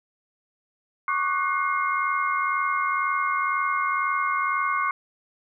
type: tone cluster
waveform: sine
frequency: 1105 / 1187 / 1487 / 2137 Hz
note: C#6 / D6 / F#6 / C7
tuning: -6 / +18 / +8 / +36 cents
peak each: -24 / -30 / -30 / -29 dBFS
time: 1.08-4.91 s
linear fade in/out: 2 ms
effects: none